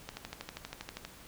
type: click train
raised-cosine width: 0.2 ms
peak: -22 dBFS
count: 13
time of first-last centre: 0.09-1.05 s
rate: 12.5 Hz
effects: pink hiss -53 dBFS RMS until 1.27 s